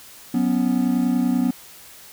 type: chord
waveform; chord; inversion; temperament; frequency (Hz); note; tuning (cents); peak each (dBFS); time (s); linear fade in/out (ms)
triangle; F# suspended fourth; none; equal; 185 / 246.9 / 277.2; F#3 / B3 / C#4; 0 / 0 / 0; -23 / -17 / -22; 0.34-1.51; 5
effects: white hiss -44 dBFS RMS until 2.12 s